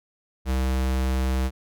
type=tone; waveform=square; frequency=65 Hz; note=C2; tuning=11 cents flat; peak=-22 dBFS; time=0.45-1.51 s; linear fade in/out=50 ms; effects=none